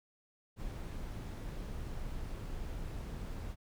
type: noise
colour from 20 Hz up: brown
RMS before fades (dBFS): -41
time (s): 0.56-3.56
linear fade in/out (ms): 50
effects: none